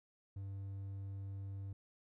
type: tone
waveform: triangle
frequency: 98 Hz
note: G2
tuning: in tune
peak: -40 dBFS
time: 0.36-1.73 s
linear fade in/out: 5 ms
effects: none